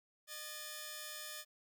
5% pulse tone pair together, 610 / 1725.3 Hz, D#5 / A6, -34 / -34 cents, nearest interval octave + tritone, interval 1800 cents, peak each -37 / -36 dBFS, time 0.27-1.45 s, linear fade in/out 50 ms, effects none

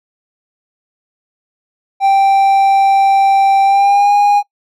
triangle tone with pitch glide, 784 to 818.2 Hz, G5 to G#5, 0 to -26 cents, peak -5 dBFS, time 2-4.43 s, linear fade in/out 50 ms, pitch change +74 cents, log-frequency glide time 3.63-4.13 s, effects noise-tail reverb RT60 0.1 s tail -22 dB re dry

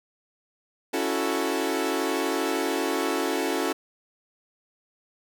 sawtooth chord, F# minor seventh, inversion second, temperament equal, 277.2 / 329.6 / 370 / 440 Hz, C#4 / E4 / F#4 / A4, 0 / 0 / 0 / 0 cents, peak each -26 dBFS, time 0.93-3.73 s, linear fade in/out 10 ms, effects none

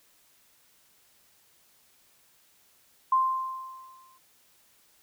sine tone with exponential decay, 1046.5 Hz, C6, in tune, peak -18 dBFS, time 3.12-4.18 s, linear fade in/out 5 ms, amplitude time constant 230 ms, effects white hiss -63 dBFS RMS until 5.02 s

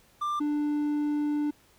triangle tone pair in turn, 1187 / 295.6 Hz, D6 / D4, +18 / +11 cents, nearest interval 2 octaves, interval 2407 cents, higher first, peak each -25 / -23 dBFS, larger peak second, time 0.21-0.4 / 0.4-1.51 s, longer second, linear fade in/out 10 ms, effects pink hiss -61 dBFS RMS until 1.78 s

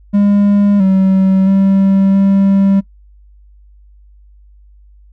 triangle tone with pitch steps, 202.9 / 190.8 / 194.4 / 196 Hz, G#3 / G3 / G3 / G3, -40 / -47 / -14 / 0 cents, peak -5 dBFS, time 0.13-2.81 s, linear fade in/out 20 ms, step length 670 ms, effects noise-tail reverb RT60 0.1 s tail -22 dB re dry + added 50 Hz sine -40 dBFS peak until 5.12 s

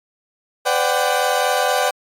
30% pulse chord, G major seventh, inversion first, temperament equal with one note detuned, 506.6 / 587.3 / 740 / 784 Hz, B4 / D5 / F#5 / G5, +44 / 0 / 0 / 0 cents, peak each -19 dBFS, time 0.65-1.91 s, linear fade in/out 20 ms, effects AAC 48 kbps

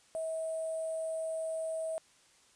sine tone with sample-and-hold, 645 Hz, E5, 38 cents flat, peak -33 dBFS, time 0.15-1.98 s, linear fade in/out 0 ms, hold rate 8820 Hz, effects white hiss -64 dBFS RMS until 2.55 s + resampled to 22050 Hz

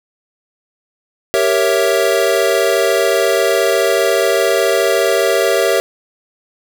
square chord, G diminished seventh, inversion none, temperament equal, 392 / 466.2 / 554.4 / 659.3 Hz, G4 / Bb4 / Db5 / Fb5, 0 / 0 / 0 / 0 cents, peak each -18 dBFS, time 1.34-5.8 s, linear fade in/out 0 ms, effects none

